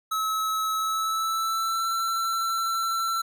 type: tone with pitch glide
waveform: square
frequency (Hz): 1293 to 1344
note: E6 to E6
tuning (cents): -34 to +33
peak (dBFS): -25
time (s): 0.11-3.22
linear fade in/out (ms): 10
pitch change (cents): +67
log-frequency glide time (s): 0.76-1.91
effects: none